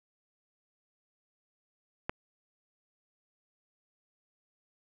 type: click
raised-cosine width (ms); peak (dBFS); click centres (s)
0.5; -16; 2.095
effects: none